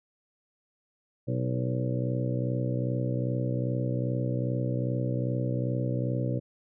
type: harmonic tone with a mistuned harmonic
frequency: 62.5 Hz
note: B1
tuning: 21 cents sharp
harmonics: 2 / 3 / 4 / 5 / 6 / 7 / 8 / 9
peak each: -28 / -36 / -37 / -36 / -44 / -43 / -37 / -38 dBFS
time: 1.27-6.4 s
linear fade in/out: 20 ms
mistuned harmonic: 7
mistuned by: -32 cents
effects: none